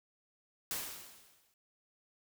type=noise with exponential decay; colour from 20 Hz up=white; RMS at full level=-36 dBFS; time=0.71-1.54 s; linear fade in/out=1 ms; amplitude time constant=180 ms; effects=none